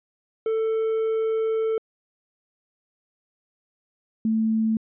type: tone pair in turn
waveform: triangle / sine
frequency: 443.8 / 221.3 Hz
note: A4 / A3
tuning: +15 / +10 cents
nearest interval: octave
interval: 1205 cents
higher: first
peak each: -19 dBFS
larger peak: neither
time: 0.46-1.78 / 4.25-4.77 s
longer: first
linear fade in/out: 2 ms
effects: resampled to 8000 Hz